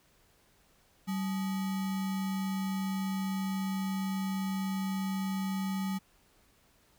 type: tone with sample-and-hold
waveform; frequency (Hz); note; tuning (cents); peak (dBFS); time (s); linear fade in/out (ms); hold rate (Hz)
sine; 191.8; G3; -37; -30; 1.07-5.99; 20; 1050
effects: pink hiss -66 dBFS RMS until 6.98 s